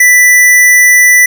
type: tone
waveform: square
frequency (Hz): 1980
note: B6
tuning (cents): +4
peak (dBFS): -3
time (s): 0-1.26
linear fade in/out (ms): 5
effects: none